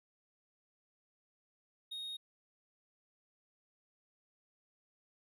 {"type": "tone", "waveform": "triangle", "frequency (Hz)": 3729, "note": "A#7", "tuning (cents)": 0, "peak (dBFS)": -39, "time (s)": [1.91, 2.17], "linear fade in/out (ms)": 10, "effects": []}